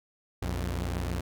sawtooth tone pair together, 61.05 / 88.4 Hz, B1 / F2, -19 / +22 cents, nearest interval tritone, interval 641 cents, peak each -28 / -29 dBFS, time 0.42-1.21 s, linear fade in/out 5 ms, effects none

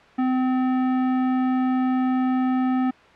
sine tone with tanh clipping, 256.8 Hz, C4, 32 cents flat, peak -21 dBFS, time 0.18-2.91 s, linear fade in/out 10 ms, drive 18 dB, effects white hiss -49 dBFS RMS until 3.15 s + low-pass 2000 Hz 12 dB/octave

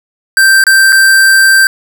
square tone with dropouts, 1567 Hz, G6, 1 cent flat, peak -4 dBFS, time 0.37-1.67 s, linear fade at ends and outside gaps 1 ms, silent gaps 0.639-0.667 / 0.923-0.927 s, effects 7-bit

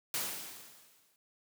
white noise with exponential decay, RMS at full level -33 dBFS, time 0.14-1.16 s, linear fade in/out 1 ms, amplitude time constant 220 ms, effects high-pass 100 Hz 12 dB/octave

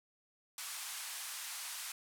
white band-pass noise, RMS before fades -44 dBFS, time 0.58-1.92 s, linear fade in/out 2 ms, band 860 to 12000 Hz, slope 24 dB/octave, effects none

